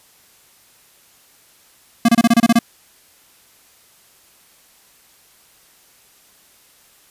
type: tone bursts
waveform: square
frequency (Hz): 232.7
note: A#3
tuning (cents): -3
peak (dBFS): -9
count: 9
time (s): 2.05-2.59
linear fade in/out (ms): 5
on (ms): 36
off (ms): 27
effects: white hiss -52 dBFS RMS until 7.1 s + resampled to 32000 Hz